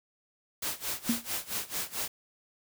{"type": "noise with tremolo", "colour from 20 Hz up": "white", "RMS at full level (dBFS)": -32, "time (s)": [0.62, 2.08], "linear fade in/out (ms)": 5, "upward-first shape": "sine", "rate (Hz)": 4.5, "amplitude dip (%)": 90}
{"type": "tone with exponential decay", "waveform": "sine", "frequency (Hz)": 234.1, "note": "A#3", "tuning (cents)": 8, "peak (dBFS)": -21, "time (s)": [1.09, 1.26], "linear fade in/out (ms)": 5, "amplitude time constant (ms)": 35}
{"effects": []}